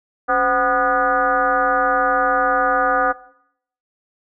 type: tone with frequency modulation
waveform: sine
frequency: 987.8 Hz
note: B5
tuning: in tune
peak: -14 dBFS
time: 0.28-3.13 s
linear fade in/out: 20 ms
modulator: 237 Hz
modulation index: 2.2
effects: noise-tail reverb RT60 0.7 s tail -19 dB re dry